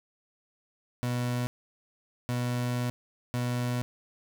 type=tone bursts at uneven times; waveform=30% pulse; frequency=122.8 Hz; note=B2; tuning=9 cents flat; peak=-25 dBFS; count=3; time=1.03-1.47 / 2.29-2.9 / 3.34-3.82 s; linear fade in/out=0 ms; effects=none